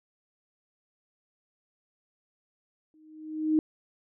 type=tone with exponential growth; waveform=sine; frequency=311.1 Hz; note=D#4; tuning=in tune; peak=-18 dBFS; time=2.94-3.59 s; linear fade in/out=1 ms; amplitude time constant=140 ms; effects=none